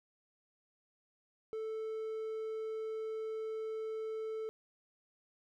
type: tone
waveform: triangle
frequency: 440 Hz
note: A4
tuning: in tune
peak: -35 dBFS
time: 1.53-4.49 s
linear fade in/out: 0 ms
effects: none